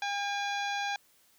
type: harmonic tone with a mistuned harmonic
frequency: 807 Hz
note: G#5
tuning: 50 cents flat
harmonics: 1 / 2 / 3 / 4 / 5 / 6 / 7 / 8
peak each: -33 / -36 / -39 / -41 / -45 / -48 / -50 / -49 dBFS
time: 0.02-0.96 s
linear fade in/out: 2 ms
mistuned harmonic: 4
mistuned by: +77 cents
effects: white hiss -65 dBFS RMS until 1.38 s